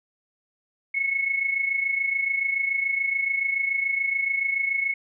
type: tone pair together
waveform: sine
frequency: 2190 / 2217 Hz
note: C#7 / C#7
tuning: -22 / 0 cents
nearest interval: unison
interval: 22 cents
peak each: -23 / -29 dBFS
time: 0.94-4.94 s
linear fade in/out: 10 ms
effects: none